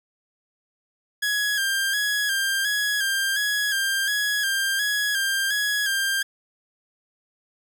sawtooth tone with vibrato, 1632 Hz, G#6, 31 cents flat, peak -18 dBFS, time 1.22-6.23 s, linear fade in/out 10 ms, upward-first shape square, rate 1.4 Hz, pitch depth 44 cents each way, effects none

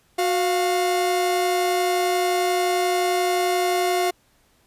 45% pulse tone pair together, 365.7 / 700 Hz, F#4 / F5, -20 / +4 cents, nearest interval major seventh, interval 1124 cents, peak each -22 dBFS, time 0.18-4.11 s, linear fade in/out 10 ms, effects pink hiss -61 dBFS RMS until 4.66 s + resampled to 32000 Hz

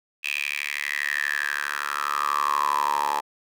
10% pulse tone with high-pass filter sweep, 72.4 Hz, D2, 24 cents flat, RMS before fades -26 dBFS, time 0.23-3.21 s, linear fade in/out 20 ms, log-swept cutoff 2600 to 840 Hz, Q 8.6, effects none

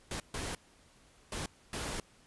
pink noise bursts at uneven times, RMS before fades -38 dBFS, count 4, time 0.11-0.2 / 0.34-0.55 / 1.32-1.46 / 1.73-2 s, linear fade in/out 2 ms, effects pink hiss -63 dBFS RMS until 2.26 s + resampled to 24000 Hz

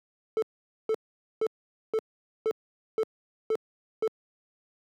triangle tone bursts, 440 Hz, A4, in tune, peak -21 dBFS, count 8, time 0.37-4.076 s, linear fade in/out 0 ms, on 52 ms, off 470 ms, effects high-pass 200 Hz 12 dB/octave

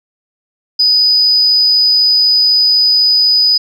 sine tone, 4978 Hz, D#8, in tune, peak -6 dBFS, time 0.79-3.58 s, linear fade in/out 10 ms, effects tanh soft clip ceiling -2 dBFS

